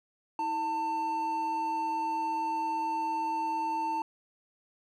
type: tone pair together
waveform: triangle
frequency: 321.9 / 895.6 Hz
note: E4 / A5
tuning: -41 / +30 cents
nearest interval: octave + tritone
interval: 1771 cents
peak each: -37 / -27 dBFS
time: 0.39-4.02 s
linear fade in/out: 2 ms
effects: none